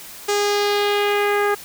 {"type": "tone with low-pass filter sweep", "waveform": "sawtooth", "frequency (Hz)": 410, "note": "G#4", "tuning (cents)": -22, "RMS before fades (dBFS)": -19, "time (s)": [0.28, 1.55], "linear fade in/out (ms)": 10, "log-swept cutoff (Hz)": [7300, 1600], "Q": 1.9, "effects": ["white hiss -38 dBFS RMS until 1.64 s"]}